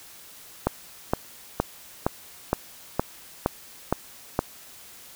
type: click train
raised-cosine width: 1 ms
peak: -6 dBFS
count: 9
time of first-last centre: 0.67-4.391 s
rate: 2.15 Hz
effects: white hiss -47 dBFS RMS until 5.15 s